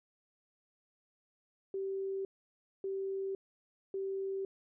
sine tone bursts, 387.7 Hz, G4, 19 cents flat, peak -34 dBFS, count 3, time 1.74-4.45 s, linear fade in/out 2 ms, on 510 ms, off 590 ms, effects none

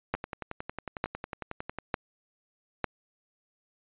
two click trains, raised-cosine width 0.5 ms, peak -20 / -12 dBFS, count 19 / 4, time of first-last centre 0.15-1.786 / 0.14-2.843 s, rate 11 / 1.11 Hz, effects resampled to 8000 Hz

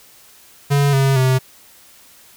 square tone with pitch steps, 141.8 / 135.79 / 130.03 Hz, C#3 / C#3 / C3, +40 / -35 / -10 cents, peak -13 dBFS, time 0.7-1.39 s, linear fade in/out 20 ms, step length 230 ms, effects white hiss -47 dBFS RMS until 2.36 s

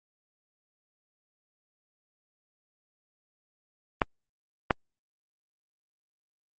clicks, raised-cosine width 0.5 ms, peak -5 dBFS, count 2, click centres 4.018 / 4.708 s, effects Opus 24 kbps

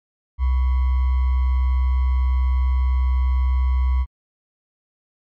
sine tone with sample-and-hold, 64.2 Hz, C2, 32 cents flat, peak -15 dBFS, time 0.38-4.06 s, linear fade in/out 50 ms, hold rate 1050 Hz, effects low-pass 2000 Hz 12 dB/octave + MP3 48 kbps

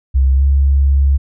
sine tone with pitch glide, 66.5 to 69.08 Hz, C2 to C#2, +29 to -5 cents, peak -8 dBFS, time 0.14-1.18 s, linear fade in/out 20 ms, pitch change +66 cents, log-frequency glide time 0.35-0.42 s, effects none

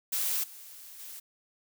blue noise with level steps, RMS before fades -30 / -48 / -44 dBFS, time 0.12-1.2 s, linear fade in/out 10 ms, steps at 0.43 / 0.99 s, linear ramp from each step 10 ms, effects none

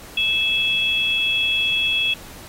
sine tone pair together, 2621 / 3342 Hz, E7 / G#7, -11 / +10 cents, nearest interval major third, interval 421 cents, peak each -20 dBFS, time 0.17-2.14 s, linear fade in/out 5 ms, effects pink hiss -41 dBFS RMS until 2.48 s + AAC 48 kbps

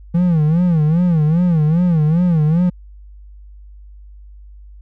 triangle tone with vibrato, 164.6 Hz, E3, 2 cents flat, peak -9 dBFS, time 0.14-2.7 s, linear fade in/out 10 ms, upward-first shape sine, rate 2.5 Hz, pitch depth 160 cents each way, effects added 50 Hz sine -36 dBFS peak until 4.81 s

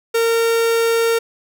45% pulse tone, 459.3 Hz, A#4, 26 cents flat, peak -14 dBFS, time 0.14-1.19 s, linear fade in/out 10 ms, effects none

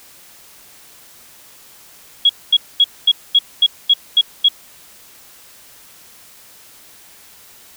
sine tone bursts, 3322 Hz, G#7, in tune, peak -7 dBFS, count 9, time 2.25-4.486 s, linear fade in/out 5 ms, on 44 ms, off 230 ms, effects white hiss -44 dBFS RMS until 7.76 s

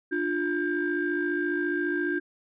sine tone cluster, 297.5 / 352.1 / 1594 Hz, D4 / F4 / G6, +22 / +14 / +28 cents, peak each -29 / -28 / -29 dBFS, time 0.11-2.2 s, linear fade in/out 20 ms, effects tanh soft clip ceiling -17 dBFS

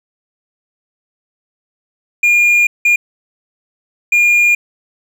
triangle tone bursts at uneven times, 2419 Hz, D#7, 49 cents flat, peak -6 dBFS, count 3, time 2.23-2.67 / 2.85-2.96 / 4.12-4.55 s, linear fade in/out 5 ms, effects none

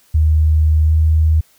sine tone with pitch glide, 77.78 to 78.82 Hz, D#2 to D#2, 0 to +23 cents, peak -9 dBFS, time 0.14-1.41 s, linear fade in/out 10 ms, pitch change +23 cents, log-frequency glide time 0.86-0.92 s, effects white hiss -53 dBFS RMS until 1.58 s

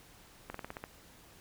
slowing click train, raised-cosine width 0.5 ms, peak -25 dBFS, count 7, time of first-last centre 0.5-0.839 s, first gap 44 ms, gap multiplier 1.1, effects pink hiss -58 dBFS RMS until 1.4 s

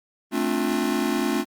square chord, D minor seventh, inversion second, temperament just, 220.2 / 264.3 / 293.7 / 352.4 Hz, A3 / C4 / D4 / F4, +2 / +18 / 0 / +16 cents, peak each -28 dBFS, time 0.31-1.45 s, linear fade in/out 50 ms, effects Opus 32 kbps

